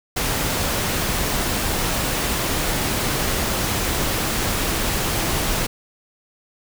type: noise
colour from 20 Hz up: pink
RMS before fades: -22 dBFS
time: 0.16-5.67 s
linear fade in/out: 10 ms
effects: none